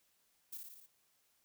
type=noise with echo; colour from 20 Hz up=violet; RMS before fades=-45 dBFS; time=0.52-0.58 s; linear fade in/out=10 ms; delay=57 ms; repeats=5; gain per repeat=-3 dB; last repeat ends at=0.865 s; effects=white hiss -75 dBFS RMS until 1.44 s